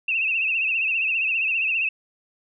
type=tone with vibrato; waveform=sine; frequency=2637 Hz; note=E7; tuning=in tune; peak=-20 dBFS; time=0.08-1.89 s; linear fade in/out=5 ms; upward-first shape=triangle; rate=15 Hz; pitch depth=97 cents each way; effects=none